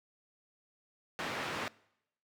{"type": "band-pass noise", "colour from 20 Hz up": "white", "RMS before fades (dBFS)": -38, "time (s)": [1.19, 1.68], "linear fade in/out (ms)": 0, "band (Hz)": [120, 2100], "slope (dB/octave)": 12, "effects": ["noise-tail reverb RT60 0.8 s tail -23 dB re dry"]}